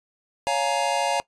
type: chord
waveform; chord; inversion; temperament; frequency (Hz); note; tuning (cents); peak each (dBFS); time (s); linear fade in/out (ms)
square; Bb minor seventh; first; just; 559.4 / 699.2 / 839.1 / 932.3; Db5 / F5 / Ab5 / Bb5; +16 / +2 / +18 / 0; -28; 0.47-1.2; 0
effects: noise-tail reverb RT60 0.1 s tail -20 dB re dry + resampled to 22050 Hz